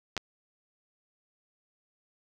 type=clicks; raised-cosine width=0.2 ms; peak=-15 dBFS; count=2; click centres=0.167 / 0.177 s; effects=none